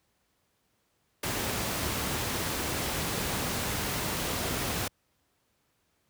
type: noise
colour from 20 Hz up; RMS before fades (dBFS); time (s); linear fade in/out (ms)
pink; -31; 1.23-4.88; 5
effects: pink hiss -73 dBFS RMS until 6.09 s + high-pass 60 Hz 12 dB/octave